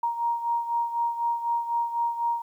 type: beating tone pair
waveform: sine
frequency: 937 / 941 Hz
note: A#5 / A#5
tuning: +9 / +16 cents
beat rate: 4 Hz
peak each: -25 / -31 dBFS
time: 0.03-2.42 s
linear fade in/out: 5 ms
effects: 10-bit